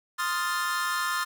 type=chord; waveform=45% pulse; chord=F dominant seventh; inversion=second; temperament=equal; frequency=1046.5 / 1244.5 / 1396.9 / 1760 Hz; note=C6 / Eb6 / F6 / A6; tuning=0 / 0 / 0 / 0 cents; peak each=-32 dBFS; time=0.18-1.25 s; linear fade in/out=20 ms; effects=none